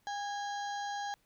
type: harmonic tone with a mistuned harmonic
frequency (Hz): 810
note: G#5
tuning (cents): -43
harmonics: 1 / 2 / 4 / 5 / 6 / 7 / 8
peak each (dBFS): -36 / -43 / -50 / -51 / -55 / -57 / -52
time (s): 0.07-1.14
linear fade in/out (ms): 0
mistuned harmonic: 2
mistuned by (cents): +37
effects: pink hiss -72 dBFS RMS until 1.25 s